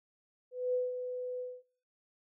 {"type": "tone with ADSR envelope", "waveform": "sine", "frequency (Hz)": 500, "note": "B4", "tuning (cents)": 21, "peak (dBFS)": -27, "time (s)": [0.51, 1.63], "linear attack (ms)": 230, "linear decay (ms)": 180, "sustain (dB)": -8, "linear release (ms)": 230, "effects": ["noise-tail reverb RT60 0.6 s tail -24 dB re dry"]}